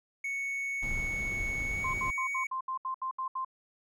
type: tone with pitch glide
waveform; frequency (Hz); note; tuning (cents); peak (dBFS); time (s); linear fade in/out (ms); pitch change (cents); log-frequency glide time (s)
triangle; 2217 to 2240; C#7 to C#7; 0 to +18; -30; 0.24-2.47; 5; +18; 1.68-1.87
type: noise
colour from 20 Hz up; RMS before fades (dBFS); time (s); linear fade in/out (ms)
brown; -38; 0.82-2.11; 10
type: tone bursts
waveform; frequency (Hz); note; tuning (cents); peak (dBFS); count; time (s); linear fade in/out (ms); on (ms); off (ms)
sine; 1046.5; C6; 0; -31; 10; 1.84-3.448; 5; 96; 72
effects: none